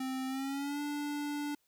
square tone with pitch glide, 261.6 to 291.9 Hz, C4 to D4, 0 to -10 cents, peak -35 dBFS, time 0-1.55 s, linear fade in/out 5 ms, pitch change +190 cents, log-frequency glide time 0.27-0.81 s, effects white hiss -75 dBFS RMS until 1.67 s

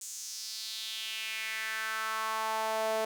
sawtooth tone with high-pass filter sweep, 220 Hz, A3, in tune, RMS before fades -35 dBFS, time 0.01-3.05 s, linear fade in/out 5 ms, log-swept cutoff 7300 to 570 Hz, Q 3.2, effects none

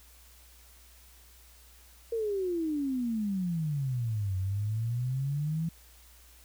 sine exponential two-way sweep, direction down then up, 467.9 to 92.5 to 167.4 Hz, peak -28 dBFS, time 2.12-5.69 s, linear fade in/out 5 ms, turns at 4.37 s, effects added 60 Hz sine -56 dBFS peak until 6.44 s + white hiss -58 dBFS RMS until 6.44 s

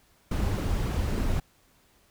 brown noise with flanger, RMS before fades -27 dBFS, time 0.31-1.4 s, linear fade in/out 5 ms, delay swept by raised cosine 1.1 to 7 ms, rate 3.5 Hz, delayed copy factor -0.5, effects pink hiss -63 dBFS RMS until 2.1 s

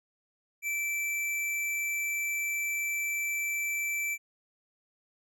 square tone, 2329 Hz, D7, 15 cents flat, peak -30 dBFS, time 0.62-4.18 s, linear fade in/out 50 ms, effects none

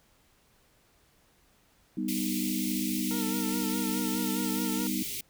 sine chord, G augmented, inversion none, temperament equal, 196 / 246.9 / 311.1 Hz, G3 / B3 / D#4, 0 / 0 / 0 cents, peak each -33 dBFS, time 1.97-5.03 s, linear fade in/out 5 ms
white band-stop noise, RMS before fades -36 dBFS, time 2.08-5.21 s, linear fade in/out 5 ms, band 440 to 2000 Hz, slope 96 dB/octave
20% pulse tone with vibrato, 457.2 Hz, A#4, 34 cents flat, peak -33 dBFS, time 3.11-4.87 s, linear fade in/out 0 ms, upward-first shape sine, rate 4.8 Hz, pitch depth 54 cents each way
effects pink hiss -65 dBFS RMS until 5.29 s

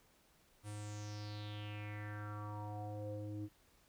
square tone with low-pass filter sweep, 104.6 Hz, G#2, 13 cents sharp, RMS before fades -45 dBFS, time 0.63-3.49 s, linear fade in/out 50 ms, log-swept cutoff 10000 to 330 Hz, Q 5.1, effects pink hiss -70 dBFS RMS until 3.88 s

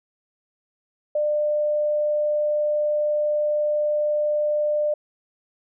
sine tone, 598 Hz, D5, 31 cents sharp, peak -19 dBFS, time 1.15-4.94 s, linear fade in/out 5 ms, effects none

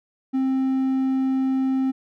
triangle tone, 264.1 Hz, C4, 16 cents sharp, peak -17 dBFS, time 0.33-1.92 s, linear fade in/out 20 ms, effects none

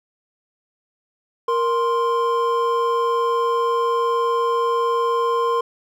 triangle tone pair together, 467.9 / 1046.5 Hz, A#4 / C6, +6 / 0 cents, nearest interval octave + major second, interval 1394 cents, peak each -18 dBFS, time 1.48-5.61 s, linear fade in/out 5 ms, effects none

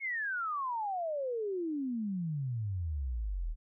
sine exponential sweep, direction down, 2217 to 37 Hz, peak -32 dBFS, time 0-3.56 s, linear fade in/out 50 ms, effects none

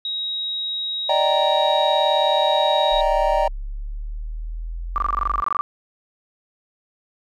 sine tone, 3804 Hz, A#7, 34 cents sharp, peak -23 dBFS, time 0.05-3.01 s, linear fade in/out 2 ms
triangle chord, Eb major seventh, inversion third, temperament just, 583.4 / 622.3 / 777.8 / 933.4 Hz, D5 / Eb5 / G5 / Bb5, -12 / 0 / -14 / +2 cents, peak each -20 dBFS, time 1.09-3.48 s, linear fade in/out 5 ms
sine exponential sweep, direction up, 31.23 to 46.25 Hz, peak -26 dBFS, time 2.91-5.42 s, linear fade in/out 20 ms
sine tone bursts, 1174.7 Hz, D6, in tune, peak -17 dBFS, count 16, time 4.96-5.61 s, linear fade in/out 0 ms, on 20 ms, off 22 ms
effects none

